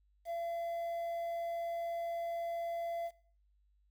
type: tone with quantisation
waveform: triangle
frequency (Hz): 679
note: F5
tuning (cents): -49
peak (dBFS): -34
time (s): 0.25-3.11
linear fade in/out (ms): 50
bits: 10
effects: noise-tail reverb RT60 0.5 s tail -19 dB re dry + added 50 Hz sine -68 dBFS peak until 3.9 s